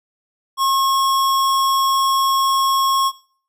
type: tone with sample-and-hold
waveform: sine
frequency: 1079 Hz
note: C#6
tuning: 47 cents flat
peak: -14 dBFS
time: 0.57-3.12 s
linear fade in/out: 50 ms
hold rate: 4410 Hz
effects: noise-tail reverb RT60 0.5 s tail -17 dB re dry + resampled to 32000 Hz